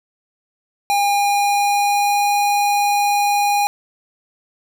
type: tone with pitch glide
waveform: square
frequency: 810 to 817 Hz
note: G#5 to G#5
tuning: -43 to -29 cents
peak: -15 dBFS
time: 0.9-3.67 s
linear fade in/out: 0 ms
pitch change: +14 cents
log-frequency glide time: 1.13-2.32 s
effects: none